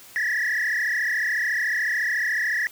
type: tone with frequency modulation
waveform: sine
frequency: 1823 Hz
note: A#6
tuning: 39 cents flat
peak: -19 dBFS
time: 0.16-2.67 s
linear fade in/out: 0 ms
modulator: 33.9 Hz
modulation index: 4.1
effects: tanh soft clip ceiling -20 dBFS + white hiss -47 dBFS RMS until 2.71 s